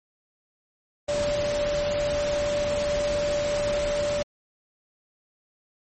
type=tone in noise; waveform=sine; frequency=585 Hz; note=D5; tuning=7 cents flat; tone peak=-23 dBFS; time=1.08-4.23 s; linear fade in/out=10 ms; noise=pink; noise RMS=-32 dBFS; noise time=1.08-4.23 s; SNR=+6 dB; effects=MP3 32 kbps